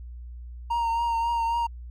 triangle tone with vibrato, 929 Hz, A#5, 6 cents flat, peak -21 dBFS, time 0.7-1.67 s, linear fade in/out 10 ms, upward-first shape triangle, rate 3.7 Hz, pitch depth 31 cents each way, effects added 60 Hz sine -37 dBFS peak until 1.9 s

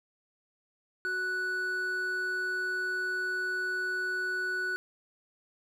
triangle tone pair together, 370 / 1480 Hz, F#4 / F#6, 0 / 0 cents, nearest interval 2 octaves, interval 2400 cents, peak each -38 / -28 dBFS, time 1.05-4.76 s, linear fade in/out 0 ms, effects none

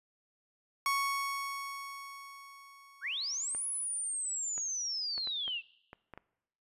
30% pulse tone with exponential decay, 1108.7 Hz, C#6, in tune, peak -25 dBFS, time 0.86-3.85 s, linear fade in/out 1 ms, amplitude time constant 650 ms
sine linear two-way sweep, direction up then down, 1300 to 10440 to 2591 Hz, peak -33 dBFS, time 3.01-5.62 s, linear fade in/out 50 ms, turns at 3.67 s
clicks, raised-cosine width 0.5 ms, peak -31 dBFS, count 8, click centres 3.549 / 4.579 / 5.179 / 5.273 / 5.479 / 5.931 / 6.137 / 6.176 s
effects noise-tail reverb RT60 0.9 s tail -22 dB re dry + resampled to 32000 Hz

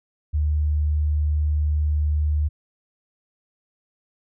sine tone, 75.2 Hz, D2, 42 cents sharp, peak -18 dBFS, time 0.33-2.49 s, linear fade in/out 20 ms, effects none

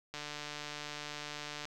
click train, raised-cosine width 0.2 ms, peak -24 dBFS, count 225, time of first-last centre 0.14-1.654 s, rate 148 Hz, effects none

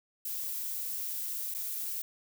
violet noise with dropouts, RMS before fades -36 dBFS, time 0.25-2.02 s, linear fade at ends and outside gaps 5 ms, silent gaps 1.541-1.546 s, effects none

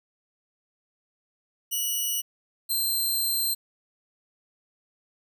5% pulse tone pair in turn, 2935 / 4133 Hz, F#7 / C8, -15 / -22 cents, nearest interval tritone, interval 593 cents, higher second, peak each -17 dBFS, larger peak neither, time 1.71-2.22 / 2.69-3.55 s, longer second, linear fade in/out 20 ms, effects none

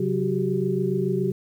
sine tone cluster, 134.8 / 184.9 / 369.4 / 396.5 Hz, C#3 / F#3 / F#4 / G4, -48 / -1 / -3 / +20 cents, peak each -28 / -26 / -26 / -27 dBFS, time 0-1.32 s, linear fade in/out 5 ms, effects 9-bit

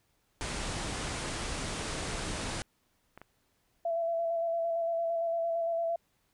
pink low-pass noise, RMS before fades -36 dBFS, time 0.41-2.62 s, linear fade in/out 0 ms, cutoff 10000 Hz, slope 96 dB/octave
clicks, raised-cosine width 0.5 ms, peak -32 dBFS, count 2, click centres 3.176 / 3.216 s
sine tone with vibrato, 670 Hz, E5, 28 cents sharp, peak -28 dBFS, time 3.85-5.96 s, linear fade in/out 5 ms, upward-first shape square, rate 8.8 Hz, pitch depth 18 cents each way
effects pink hiss -73 dBFS RMS until 6.33 s

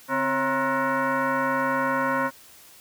sine tone with frequency modulation, 261.6 Hz, C4, in tune, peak -21 dBFS, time 0.08-2.31 s, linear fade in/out 50 ms, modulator 403 Hz, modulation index 3.6, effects white hiss -50 dBFS RMS until 2.8 s

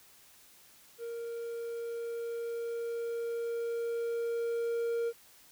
triangle tone with level ramp, 466.2 Hz, A#4, in tune, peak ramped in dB -35 to -27 dBFS, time 0.98-5.13 s, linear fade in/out 50 ms, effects white hiss -59 dBFS RMS until 5.51 s

